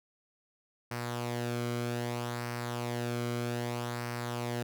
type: tone with flanger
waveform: sawtooth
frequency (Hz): 120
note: B2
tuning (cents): -49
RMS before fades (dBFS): -35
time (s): 0.91-4.63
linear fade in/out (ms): 5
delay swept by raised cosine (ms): 0.28 to 1.13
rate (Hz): 0.63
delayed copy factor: -0.5
effects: none